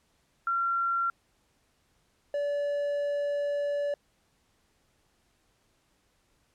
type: tone pair in turn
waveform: sine / triangle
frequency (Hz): 1370 / 576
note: F6 / D5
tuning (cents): -34 / -34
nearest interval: octave + minor third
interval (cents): 1500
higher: first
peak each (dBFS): -25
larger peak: neither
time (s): 0.47-1.1 / 2.34-3.94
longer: second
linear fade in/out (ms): 2
effects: pink hiss -70 dBFS RMS until 6.54 s + low-pass 11000 Hz 12 dB/octave